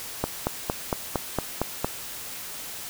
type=click train; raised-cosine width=1 ms; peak=-9 dBFS; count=8; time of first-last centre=0.24-1.846 s; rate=4.36 Hz; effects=white hiss -37 dBFS RMS until 2.89 s